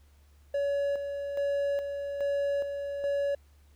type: tone with tremolo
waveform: triangle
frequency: 565 Hz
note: C#5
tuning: 33 cents sharp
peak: -24 dBFS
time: 0.54-3.35 s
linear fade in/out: 5 ms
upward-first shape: square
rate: 1.2 Hz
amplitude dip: 50%
effects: added 72 Hz sine -56 dBFS peak until 3.75 s + pink hiss -68 dBFS RMS until 3.75 s